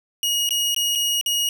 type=tone with dropouts; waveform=sawtooth; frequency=2883 Hz; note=F#7; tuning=46 cents flat; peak=-16 dBFS; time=0.23-1.49 s; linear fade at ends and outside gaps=1 ms; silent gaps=0.491-0.507 / 0.746-0.763 / 0.952-0.956 / 1.212-1.261 s; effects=none